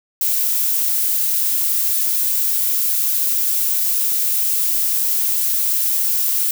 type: noise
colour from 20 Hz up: violet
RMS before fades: -18 dBFS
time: 0.21-6.51 s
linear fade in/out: 2 ms
effects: none